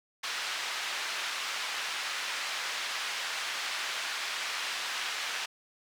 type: band-pass noise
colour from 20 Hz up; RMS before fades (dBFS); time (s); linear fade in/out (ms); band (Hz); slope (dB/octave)
pink; -35; 0.23-5.46; 10; 1400 to 4900; 12
effects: none